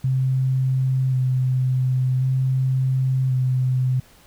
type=tone with vibrato; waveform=sine; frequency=129.8 Hz; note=C3; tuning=13 cents flat; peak=-17 dBFS; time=0.04-4 s; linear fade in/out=5 ms; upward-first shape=square; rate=0.46 Hz; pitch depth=16 cents each way; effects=pink hiss -52 dBFS RMS until 4.26 s